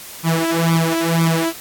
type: tone with flanger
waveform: sawtooth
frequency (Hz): 165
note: E3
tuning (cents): +2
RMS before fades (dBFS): -17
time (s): 0.23-1.53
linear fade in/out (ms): 50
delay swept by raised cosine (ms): 0.85 to 3.05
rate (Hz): 2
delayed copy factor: +1
effects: white hiss -35 dBFS RMS until 1.6 s + AAC 64 kbps